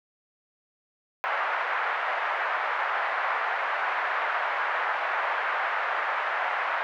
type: band-pass noise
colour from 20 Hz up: white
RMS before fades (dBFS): -28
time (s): 1.24-6.83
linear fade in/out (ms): 0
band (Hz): 650 to 1800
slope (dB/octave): 24
effects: none